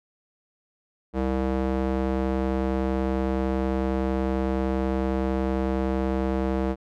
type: tone with band-pass filter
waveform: square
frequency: 65.41 Hz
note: C2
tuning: in tune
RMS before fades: -25 dBFS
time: 1.13-6.76 s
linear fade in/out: 50 ms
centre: 410 Hz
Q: 0.82
effects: none